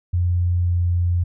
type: tone with pitch glide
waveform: sine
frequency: 88.2 to 87.59 Hz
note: F2 to F2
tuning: +18 to +6 cents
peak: -16 dBFS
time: 0.13-1.24 s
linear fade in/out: 10 ms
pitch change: -12 cents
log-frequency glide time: 0.62-0.74 s
effects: none